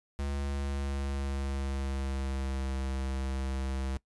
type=tone with pitch glide; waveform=square; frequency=70.3 to 66.51 Hz; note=C#2 to C2; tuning=+25 to +29 cents; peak=-32 dBFS; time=0.19-3.97 s; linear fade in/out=0 ms; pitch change=-96 cents; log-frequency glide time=0.3-2.73 s; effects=noise-tail reverb RT60 0.1 s tail -21 dB re dry + resampled to 24000 Hz

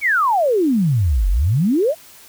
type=exponential two-way sweep; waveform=sine; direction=down then up; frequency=2349 to 42.69 to 687 Hz; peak=-13 dBFS; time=0.01-1.95 s; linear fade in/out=50 ms; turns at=1.29 s; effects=white hiss -44 dBFS RMS until 2.28 s

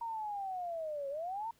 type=linear two-way sweep; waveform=sine; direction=down then up; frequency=937 to 542 to 937 Hz; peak=-36 dBFS; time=0.01-1.51 s; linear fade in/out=5 ms; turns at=1.09 s; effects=pink hiss -69 dBFS RMS until 1.59 s

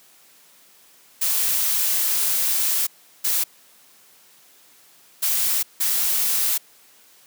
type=noise bursts at uneven times; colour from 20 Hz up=blue; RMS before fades=-21 dBFS; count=4; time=1.21-2.87 / 3.24-3.44 / 5.22-5.63 / 5.8-6.58 s; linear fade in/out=10 ms; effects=white hiss -53 dBFS RMS until 7.26 s + high-pass 150 Hz 12 dB/octave

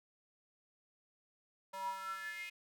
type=tone with high-pass filter sweep; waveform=square; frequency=192.2 Hz; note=G3; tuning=34 cents flat; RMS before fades=-43 dBFS; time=1.73-2.5 s; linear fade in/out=10 ms; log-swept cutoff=780 to 2400 Hz; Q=9.7; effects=none

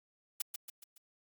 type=noise with echo; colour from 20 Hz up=blue; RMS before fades=-33 dBFS; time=0.4-0.42 s; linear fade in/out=5 ms; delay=140 ms; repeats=4; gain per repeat=-6 dB; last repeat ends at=0.98 s; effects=Opus 48 kbps

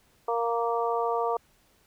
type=harmonic tone; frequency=233.1 Hz; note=A#3; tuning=in tune; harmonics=2 / 3 / 4 / 5; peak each=-28 / -30 / -31 / -32 dBFS; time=0.28-1.37 s; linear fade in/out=5 ms; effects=pink hiss -64 dBFS RMS until 1.86 s

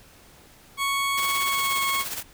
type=tone with pitch glide; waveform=20% pulse; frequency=1108.7 to 1097.2 Hz; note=C#6 to C#6; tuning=0 to -18 cents; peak=-18 dBFS; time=0.77-2.05 s; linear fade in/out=50 ms; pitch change=-18 cents; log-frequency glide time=1.39-1.81 s
type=noise with tremolo; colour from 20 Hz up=white; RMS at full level=-30 dBFS; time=1.17-2.23 s; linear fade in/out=10 ms; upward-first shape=sine; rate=17 Hz; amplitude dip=60%
effects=pink hiss -52 dBFS RMS until 2.33 s

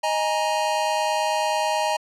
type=chord; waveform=square; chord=D# suspended fourth; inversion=none; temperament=equal with one note detuned; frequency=622.3 / 830.6 / 939.9 Hz; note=D#5 / G#5 / A#5; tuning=0 / 0 / +14 cents; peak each=-26 dBFS; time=0.03-1.97 s; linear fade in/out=10 ms; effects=low-pass 9000 Hz 12 dB/octave

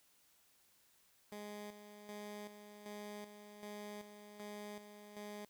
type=tone with tremolo; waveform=15% pulse; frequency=207.7 Hz; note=G#3; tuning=in tune; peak=-40 dBFS; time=1.32-5.45 s; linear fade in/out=2 ms; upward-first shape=square; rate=1.3 Hz; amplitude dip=60%; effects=white hiss -71 dBFS RMS until 5.49 s

